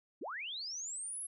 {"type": "linear sweep", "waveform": "sine", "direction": "up", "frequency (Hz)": [196.4, 11175], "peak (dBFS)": -39, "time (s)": [0.21, 1.27], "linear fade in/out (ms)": 10, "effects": []}